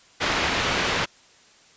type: low-pass noise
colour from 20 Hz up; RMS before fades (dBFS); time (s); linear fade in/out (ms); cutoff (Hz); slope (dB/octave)
white; -24; 0.2-1.06; 20; 2800; 12
effects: white hiss -54 dBFS RMS until 1.76 s + resampled to 16000 Hz